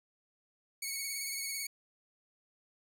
10% pulse tone with vibrato, 2217 Hz, C#7, in tune, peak -27 dBFS, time 0.82-1.67 s, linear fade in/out 5 ms, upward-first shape triangle, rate 18 Hz, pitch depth 43 cents each way, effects none

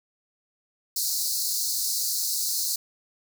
pink high-pass noise, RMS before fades -27 dBFS, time 0.96-2.76 s, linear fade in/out 5 ms, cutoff 4100 Hz, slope 96 dB/octave, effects none

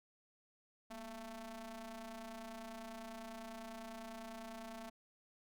sawtooth ring-modulated tone, 220 Hz, A3, in tune, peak -40 dBFS, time 0.9-4.9 s, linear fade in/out 10 ms, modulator 455 Hz, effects none

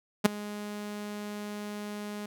sawtooth tone with ADSR envelope, 207.7 Hz, G#3, in tune, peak -11 dBFS, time 0.24-2.26 s, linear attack 17 ms, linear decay 10 ms, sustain -21 dB, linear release 3 ms, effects none

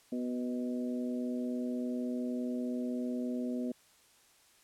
harmonic tone with a mistuned harmonic, 123.47 Hz, B2, in tune, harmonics 2 / 3 / 4 / 5, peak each -33 / -43 / -44 / -45 dBFS, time 0.12-3.72 s, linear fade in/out 5 ms, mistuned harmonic 5, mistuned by +18 cents, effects white hiss -64 dBFS RMS until 4.63 s + low-pass 11000 Hz 12 dB/octave

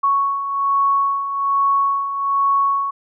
sine beating tone pair, 1108.7 / 1109.9 Hz, C#6 / C#6, 0 / +2 cents, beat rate 1.2 Hz, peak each -23 / -16 dBFS, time 0.03-2.91 s, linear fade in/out 10 ms, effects none

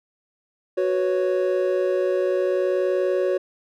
triangle chord, F# suspended fourth, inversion none, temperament equal, 370 / 493.9 / 554.4 Hz, F#4 / B4 / C#5, 0 / 0 / 0 cents, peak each -20 / -26 / -21 dBFS, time 0.77-3.38 s, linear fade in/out 10 ms, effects none

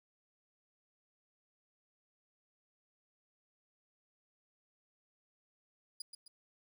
30% pulse tone with echo, 4893 Hz, D#8, 30 cents flat, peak -37 dBFS, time 6-6.02 s, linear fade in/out 5 ms, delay 130 ms, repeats 2, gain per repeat -7 dB, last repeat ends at 6.28 s, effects 12-bit

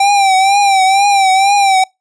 square tone with vibrato, 784 Hz, G5, in tune, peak -8 dBFS, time 0-1.84 s, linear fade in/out 5 ms, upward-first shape triangle, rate 2.1 Hz, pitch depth 77 cents each way, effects noise-tail reverb RT60 0.2 s tail -26 dB re dry + resampled to 22050 Hz

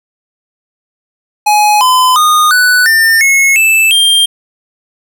square tone with pitch steps, 840 / 1016.4 / 1229.8 / 1488.1 / 1800.6 / 2179 / 2636 / 3190 Hz, G#5 / B5 / D#6 / F#6 / A6 / C#7 / E7 / G7, +19 / +49 / -21 / +9 / +39 / -30 / -1 / +30 cents, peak -6 dBFS, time 1.46-4.26 s, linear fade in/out 10 ms, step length 350 ms, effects none

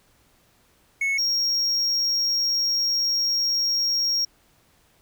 triangle tone pair in turn, 2200 / 5582 Hz, C#7 / F8, -14 / -2 cents, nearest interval octave + major third, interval 1612 cents, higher second, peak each -19 dBFS, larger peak neither, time 1.01-1.18 / 1.18-4.25 s, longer second, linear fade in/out 5 ms, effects pink hiss -61 dBFS RMS until 5.01 s

